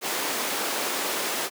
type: high-pass noise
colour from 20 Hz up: pink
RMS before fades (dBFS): -28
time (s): 0.01-1.5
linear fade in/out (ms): 50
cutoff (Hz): 330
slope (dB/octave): 12
effects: high-pass 200 Hz 12 dB/octave